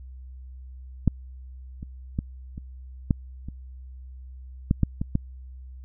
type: clicks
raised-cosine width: 5 ms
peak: -6 / -24 / -13 / -24 / -7 / -23 / -7 / -7 / -14 / -9 dBFS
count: 10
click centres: 1.077 / 1.829 / 2.189 / 2.579 / 3.108 / 3.486 / 4.711 / 4.833 / 5.015 / 5.154 s
effects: added 64 Hz sine -39 dBFS peak until 5.84 s